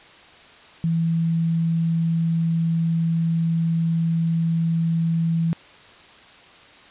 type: tone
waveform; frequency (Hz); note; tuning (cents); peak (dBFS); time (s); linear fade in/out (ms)
sine; 165.2; E3; +4; -18; 0.84-5.53; 0
effects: white hiss -47 dBFS RMS until 6.9 s + resampled to 8000 Hz